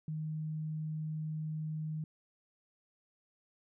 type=tone; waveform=sine; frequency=155.56 Hz; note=D#3; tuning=in tune; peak=-35 dBFS; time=0.08-2.04 s; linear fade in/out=2 ms; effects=none